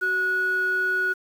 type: tone pair together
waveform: sine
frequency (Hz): 374.1 / 1462.2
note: F#4 / F#6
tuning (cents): +19 / -21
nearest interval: 2 octaves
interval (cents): 2360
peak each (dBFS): -30 / -20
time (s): 0.01-1.14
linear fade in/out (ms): 20
effects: tanh soft clip ceiling -16 dBFS + 8-bit